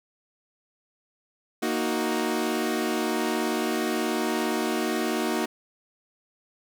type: chord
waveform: sawtooth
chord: D# minor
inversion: second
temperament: equal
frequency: 233.1 / 311.1 / 370 Hz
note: A#3 / D#4 / F#4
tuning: 0 / 0 / 0 cents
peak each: -25 dBFS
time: 1.62-5.46 s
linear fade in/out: 10 ms
effects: none